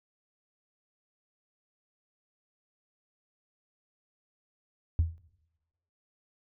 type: tone with exponential decay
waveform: sine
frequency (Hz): 82.41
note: E2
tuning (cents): 0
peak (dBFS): -17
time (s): 4.99-5.18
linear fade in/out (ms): 0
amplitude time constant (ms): 41
effects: noise-tail reverb RT60 1.0 s tail -23 dB re dry + tanh soft clip ceiling -17 dBFS